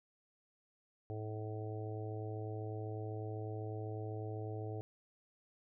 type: harmonic tone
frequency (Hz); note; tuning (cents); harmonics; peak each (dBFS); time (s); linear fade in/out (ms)
108; A2; -32; 1 / 3 / 4 / 5 / 6 / 7; -41 / -49 / -46 / -54 / -53 / -52; 1.1-4.81; 0
effects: none